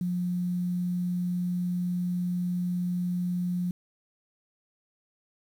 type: tone with quantisation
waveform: sine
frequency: 178.2 Hz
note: F3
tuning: 35 cents sharp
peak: -26 dBFS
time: 0.01-3.71 s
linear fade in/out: 2 ms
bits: 9
effects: none